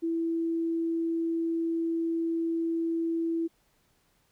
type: tone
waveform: sine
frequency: 330.9 Hz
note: E4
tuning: 7 cents sharp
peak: -26 dBFS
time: 0.02-3.48 s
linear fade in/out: 20 ms
effects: pink hiss -69 dBFS RMS until 4.31 s